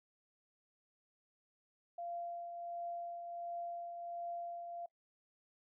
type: tone with tremolo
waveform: sine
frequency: 690 Hz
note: F5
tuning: 21 cents flat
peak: -39 dBFS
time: 1.98-4.86 s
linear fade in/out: 5 ms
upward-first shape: triangle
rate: 1.4 Hz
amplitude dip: 45%
effects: noise-tail reverb RT60 0.1 s tail -23 dB re dry